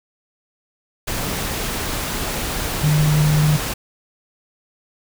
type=tone in noise; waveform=sine; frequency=151.1 Hz; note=D3; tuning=50 cents sharp; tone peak=-13 dBFS; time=2.83-3.57 s; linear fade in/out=10 ms; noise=pink; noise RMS=-24 dBFS; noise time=1.07-3.74 s; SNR=+8 dB; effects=none